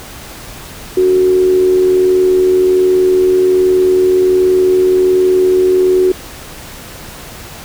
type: tone with amplitude modulation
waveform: sine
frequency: 370 Hz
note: F#4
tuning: in tune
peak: -5 dBFS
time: 0.97-6.12 s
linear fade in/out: 5 ms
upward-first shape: sine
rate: 81.3 Hz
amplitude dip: 40%
effects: pink hiss -31 dBFS RMS until 7.64 s